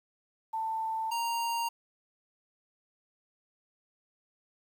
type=tone pair in turn; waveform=sine / square; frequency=889 / 931.7 Hz; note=A5 / A#5; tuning=+18 / -1 cents; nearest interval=minor second; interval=81 cents; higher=second; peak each=-30 / -30 dBFS; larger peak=neither; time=0.53-1.11 / 1.11-1.69 s; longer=neither; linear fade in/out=10 ms; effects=10-bit